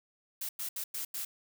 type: noise bursts at uneven times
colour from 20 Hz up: blue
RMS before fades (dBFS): -37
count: 5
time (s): 0.41-0.49 / 0.59-0.69 / 0.76-0.84 / 0.94-1.05 / 1.14-1.25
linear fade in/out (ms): 5
effects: none